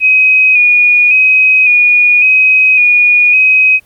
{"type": "tone with vibrato", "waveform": "sine", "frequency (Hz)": 2489, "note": "D#7", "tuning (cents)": 0, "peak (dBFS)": -4, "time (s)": [0, 3.8], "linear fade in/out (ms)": 50, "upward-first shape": "square", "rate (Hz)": 0.9, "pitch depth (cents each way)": 27, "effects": ["pink hiss -49 dBFS RMS until 3.85 s", "Opus 32 kbps"]}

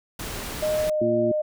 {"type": "noise", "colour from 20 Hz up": "pink", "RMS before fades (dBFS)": -33, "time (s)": [0.19, 0.9], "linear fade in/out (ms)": 5}
{"type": "tone with pitch glide", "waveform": "sine", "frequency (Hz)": [615, 610], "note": ["D#5", "D#5"], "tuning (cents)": [-20, -34], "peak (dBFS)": -21, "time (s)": [0.62, 1.42], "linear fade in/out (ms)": 10, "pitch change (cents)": -14, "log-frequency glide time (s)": [0.9, 1.01]}
{"type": "harmonic tone", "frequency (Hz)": 116, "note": "A#2", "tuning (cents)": -8, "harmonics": [1, 2, 3], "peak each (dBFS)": [-32, -26, -24], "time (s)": [1.01, 1.32], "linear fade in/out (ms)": 5}
{"effects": []}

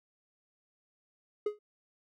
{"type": "tone with exponential decay", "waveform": "triangle", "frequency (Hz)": 418.3, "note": "G#4", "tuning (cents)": 12, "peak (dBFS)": -23, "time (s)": [1.46, 1.59], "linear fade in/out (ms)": 5, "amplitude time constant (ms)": 27, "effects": []}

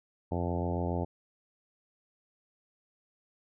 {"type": "harmonic tone with a mistuned harmonic", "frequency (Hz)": 87.1, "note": "F2", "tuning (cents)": -4, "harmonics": [1, 2, 3, 4, 5, 6, 7, 8, 9, 10], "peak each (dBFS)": [-33, -36, -38, -39, -40, -41, -41, -42, -43, -43], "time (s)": [0.31, 1.05], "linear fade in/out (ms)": 10, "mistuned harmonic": 1, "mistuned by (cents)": 25, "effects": []}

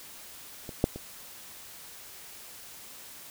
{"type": "clicks", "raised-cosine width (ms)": 2, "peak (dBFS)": [-25, -8, -24], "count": 3, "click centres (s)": [0.692, 0.841, 0.96], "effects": ["white hiss -47 dBFS RMS until 3.3 s"]}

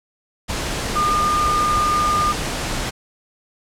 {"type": "tone in noise", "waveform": "sine", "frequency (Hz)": 1211, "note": "D#6", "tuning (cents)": -47, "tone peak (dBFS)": -16, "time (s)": [0.95, 2.33], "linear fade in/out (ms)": 20, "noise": "pink", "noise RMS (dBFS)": -24, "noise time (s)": [0.48, 2.91], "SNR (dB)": 5, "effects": ["low-pass 9000 Hz 12 dB/octave"]}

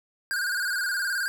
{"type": "tone with vibrato", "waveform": "square", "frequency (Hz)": 1529, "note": "G6", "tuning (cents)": -44, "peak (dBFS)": -26, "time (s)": [0.31, 1.28], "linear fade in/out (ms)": 0, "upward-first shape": "square", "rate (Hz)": 19, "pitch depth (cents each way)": 74, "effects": []}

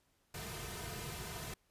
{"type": "noise with comb filter", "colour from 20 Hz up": "pink", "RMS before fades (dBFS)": -44, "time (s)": [0.34, 1.54], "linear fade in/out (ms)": 5, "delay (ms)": 3.6, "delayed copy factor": -0.75, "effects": ["pink hiss -75 dBFS RMS until 1.7 s", "resampled to 32000 Hz"]}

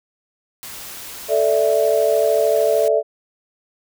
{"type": "noise", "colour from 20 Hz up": "white", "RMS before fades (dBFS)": -34, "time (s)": [0.63, 2.88], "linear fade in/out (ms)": 0}
{"type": "chord", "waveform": "sine", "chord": "A suspended fourth", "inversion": "none", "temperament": "just", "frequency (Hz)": [440, 586.7, 660], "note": ["A4", "D5", "E5"], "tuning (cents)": [0, -2, 2], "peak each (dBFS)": -18, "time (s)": [1.28, 3.03], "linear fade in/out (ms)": 50}
{"effects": []}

